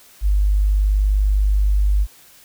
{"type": "tone", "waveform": "sine", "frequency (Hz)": 50.3, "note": "G1", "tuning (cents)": 45, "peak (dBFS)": -13, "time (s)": [0.21, 2.07], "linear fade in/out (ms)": 50, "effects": ["white hiss -48 dBFS RMS until 2.44 s"]}